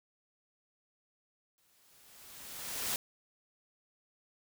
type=noise with exponential growth; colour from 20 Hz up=white; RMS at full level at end=-33 dBFS; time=1.58-2.96 s; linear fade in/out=0 ms; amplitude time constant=300 ms; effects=none